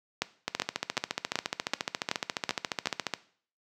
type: two click trains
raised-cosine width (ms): 0.2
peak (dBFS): -11 / -9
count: 39 / 8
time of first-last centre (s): 0.48-3.137 / 0.22-2.872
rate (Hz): 14.3 / 2.64
effects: noise-tail reverb RT60 0.5 s tail -17 dB re dry + high-pass 150 Hz 12 dB/octave